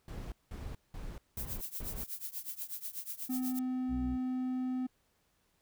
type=noise bursts; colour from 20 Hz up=brown; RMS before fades=-42 dBFS; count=5; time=0.08-2.04 s; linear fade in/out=2 ms; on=240 ms; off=190 ms
type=noise with tremolo; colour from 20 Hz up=violet; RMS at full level=-38 dBFS; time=1.37-3.59 s; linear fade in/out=2 ms; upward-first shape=triangle; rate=8.2 Hz; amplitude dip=95%
type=tone; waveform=triangle; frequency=255.2 Hz; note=C4; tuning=43 cents flat; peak=-30 dBFS; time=3.29-4.87 s; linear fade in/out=10 ms
type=harmonic tone; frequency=61.74 Hz; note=B1; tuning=in tune; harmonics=1 / 2 / 3 / 4 / 6; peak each=-37 / -46 / -52 / -58 / -59 dBFS; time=3.88-4.18 s; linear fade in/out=50 ms
effects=pink hiss -74 dBFS RMS until 5.61 s